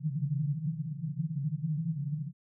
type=band-pass noise; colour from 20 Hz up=white; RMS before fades=-33 dBFS; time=0-2.33 s; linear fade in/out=50 ms; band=140 to 160 Hz; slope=96 dB/octave; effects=none